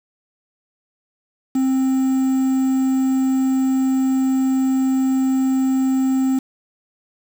triangle tone with quantisation, 263.5 Hz, C4, 12 cents sharp, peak -13 dBFS, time 1.55-6.39 s, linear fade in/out 5 ms, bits 6, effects none

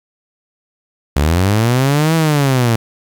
sawtooth linear two-way sweep, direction up then down, 67.7 to 164.81 to 111 Hz, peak -7 dBFS, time 1.16-2.76 s, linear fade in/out 5 ms, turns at 2.15 s, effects 7-bit

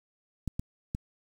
clicks, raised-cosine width 5 ms, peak -19 dBFS, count 3, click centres 0.477 / 0.595 / 0.949 s, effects 8-bit

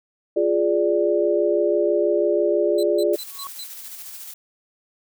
sine chord, D diminished, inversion first, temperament equal, 349.2 / 415.3 / 587.3 Hz, F4 / Ab4 / D5, 0 / 0 / 0 cents, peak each -21 dBFS, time 0.36-3.16 s, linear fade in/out 10 ms
sawtooth tone bursts, 4032 Hz, B7, 35 cents sharp, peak -29 dBFS, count 5, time 2.78-3.64 s, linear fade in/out 5 ms, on 52 ms, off 150 ms
blue noise with tremolo, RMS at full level -36 dBFS, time 3.13-4.34 s, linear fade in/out 5 ms, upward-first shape square, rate 14 Hz, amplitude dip 30%
triangle tone with exponential growth, 1108.7 Hz, C#6, in tune, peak -27 dBFS, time 3.23-3.47 s, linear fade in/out 0 ms, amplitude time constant 51 ms
effects none

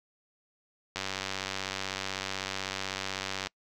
click train, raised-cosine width 0.2 ms, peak -15 dBFS, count 242, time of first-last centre 0.96-3.47 s, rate 96 Hz, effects noise-tail reverb RT60 0.1 s tail -26 dB re dry

